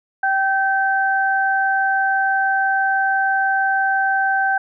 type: tone pair together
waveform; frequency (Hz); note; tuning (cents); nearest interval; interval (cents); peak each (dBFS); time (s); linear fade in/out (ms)
sine; 776.1 / 1550; G5 / G6; -18 / -20; octave; 1198; -18; 0.23-4.58; 5
effects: none